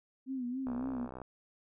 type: tone with vibrato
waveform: sine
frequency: 254.1 Hz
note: B3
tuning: 49 cents sharp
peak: -34 dBFS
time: 0.26-1.09 s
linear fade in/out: 50 ms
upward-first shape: sine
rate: 3.6 Hz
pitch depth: 90 cents each way
type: click train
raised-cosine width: 1 ms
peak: -30 dBFS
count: 36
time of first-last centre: 0.67-1.217 s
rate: 64 Hz
effects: none